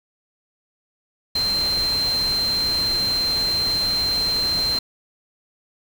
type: tone in noise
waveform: sine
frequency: 4135 Hz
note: C8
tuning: 21 cents flat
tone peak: -19 dBFS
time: 1.35-4.79 s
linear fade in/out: 5 ms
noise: pink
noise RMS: -31 dBFS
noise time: 1.35-4.79 s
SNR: +9 dB
effects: none